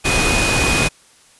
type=tone in noise; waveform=sine; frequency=2489 Hz; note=D#7; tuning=in tune; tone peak=-19 dBFS; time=0.04-0.89 s; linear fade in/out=20 ms; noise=pink; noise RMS=-17 dBFS; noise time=0.04-0.89 s; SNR=-5 dB; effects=white hiss -50 dBFS RMS until 1.39 s + resampled to 24000 Hz